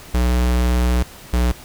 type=tone pair in turn; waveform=square; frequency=61.2 / 60.74 Hz; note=B1 / B1; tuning=-15 / -28 cents; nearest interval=unison; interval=13 cents; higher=first; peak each=-15 dBFS; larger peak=neither; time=0.14-1.03 / 1.33-1.52 s; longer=first; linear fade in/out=5 ms; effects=pink hiss -40 dBFS RMS until 1.64 s